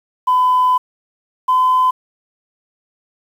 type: tone pair in turn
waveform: sine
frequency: 1007 / 1018.1 Hz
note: B5 / C6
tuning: +33 / -48 cents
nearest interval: unison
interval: 19 cents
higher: second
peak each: -9 dBFS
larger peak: neither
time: 0.27-0.78 / 1.48-1.91 s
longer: first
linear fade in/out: 10 ms
effects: tanh soft clip ceiling -7 dBFS + 7-bit